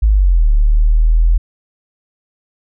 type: linear two-way sweep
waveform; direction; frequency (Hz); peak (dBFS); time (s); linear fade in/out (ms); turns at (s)
sine; down then up; 55 to 36.43 to 41.95; -7; 0.02-1.38; 10; 0.51
effects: none